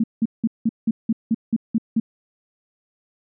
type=tone bursts; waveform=sine; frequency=225.4 Hz; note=A3; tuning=42 cents sharp; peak=-15 dBFS; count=10; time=0-2 s; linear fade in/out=5 ms; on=38 ms; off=180 ms; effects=none